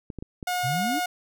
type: clicks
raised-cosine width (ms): 3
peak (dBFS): -22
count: 4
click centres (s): 0.102 / 0.187 / 0.225 / 0.428
type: tone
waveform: sawtooth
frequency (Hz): 721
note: F#5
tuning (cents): -45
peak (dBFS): -21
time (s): 0.47-1.06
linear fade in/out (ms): 5
type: exponential sweep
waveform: sine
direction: up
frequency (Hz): 115.7 to 325.5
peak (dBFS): -27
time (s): 0.63-1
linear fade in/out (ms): 20
effects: none